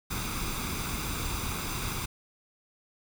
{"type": "noise with comb filter", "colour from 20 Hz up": "pink", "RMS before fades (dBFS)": -33, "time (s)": [0.1, 2.06], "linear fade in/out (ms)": 10, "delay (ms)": 0.82, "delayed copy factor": 0.6, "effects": []}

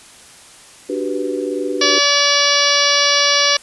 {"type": "chord", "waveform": "sine", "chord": "G major seventh", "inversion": "second", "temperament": "equal", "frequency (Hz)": [293.7, 370, 392, 493.9], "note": ["D4", "F#4", "G4", "B4"], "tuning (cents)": [0, 0, 0, 0], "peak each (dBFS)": -24, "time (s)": [0.89, 1.99], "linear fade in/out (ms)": 10}
{"type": "harmonic tone", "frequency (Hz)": 574, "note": "D5", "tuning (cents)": -40, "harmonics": [1, 2, 3, 4, 5, 6, 7, 8, 9, 10], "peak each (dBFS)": [-21, -21, -21, -21, -21, -21, -21, -21, -21, -21], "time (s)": [1.81, 3.57], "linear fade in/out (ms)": 5}
{"effects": ["white hiss -42 dBFS RMS until 3.62 s", "resampled to 24000 Hz"]}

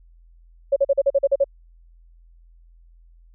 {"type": "tone bursts", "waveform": "sine", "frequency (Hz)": 554.4, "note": "C#5", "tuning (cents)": 0, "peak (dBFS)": -13, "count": 9, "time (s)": [0.72, 1.443], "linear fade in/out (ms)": 10, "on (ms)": 43, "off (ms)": 42, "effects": ["added 42 Hz sine -48 dBFS peak until 3.34 s"]}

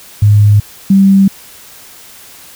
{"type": "tone pair in turn", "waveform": "sine", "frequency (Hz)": [103.83, 194.88], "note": ["G#2", "G3"], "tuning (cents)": [0, -10], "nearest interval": "major seventh", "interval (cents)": 1090, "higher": "second", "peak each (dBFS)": -3, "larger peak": "neither", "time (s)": [[0.22, 0.6], [0.9, 1.28]], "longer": "neither", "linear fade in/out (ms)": 5, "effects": ["white hiss -36 dBFS RMS until 2.55 s"]}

